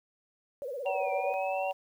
sine tone with vibrato, 527 Hz, C5, 12 cents sharp, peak -34 dBFS, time 0.62-1.34 s, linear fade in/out 0 ms, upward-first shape sine, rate 17 Hz, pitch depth 170 cents each way
harmonic tone, 190 Hz, F#3, 46 cents sharp, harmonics 3 / 4 / 5, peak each -32 / -32 / -40 dBFS, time 0.85-1.73 s, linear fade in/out 20 ms
sine exponential two-way sweep, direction down then up, 2780 to 2349 to 2780 Hz, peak -39 dBFS, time 0.86-1.71 s, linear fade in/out 0 ms, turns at 1.12 s
effects 10-bit

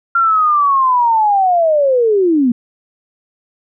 sine linear sweep, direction down, 1384 to 229.4 Hz, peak -9 dBFS, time 0.15-2.52 s, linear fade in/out 5 ms, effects none

